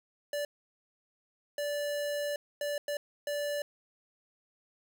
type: tone bursts at uneven times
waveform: square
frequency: 582 Hz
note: D5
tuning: 16 cents flat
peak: -32 dBFS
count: 5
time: 0.33-0.45 / 1.58-2.36 / 2.61-2.78 / 2.88-2.97 / 3.27-3.62 s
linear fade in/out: 2 ms
effects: 12-bit